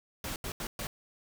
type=noise bursts at uneven times; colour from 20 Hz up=pink; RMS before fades=-37 dBFS; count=4; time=0.24-0.36 / 0.44-0.52 / 0.6-0.67 / 0.79-0.87 s; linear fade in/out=2 ms; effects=none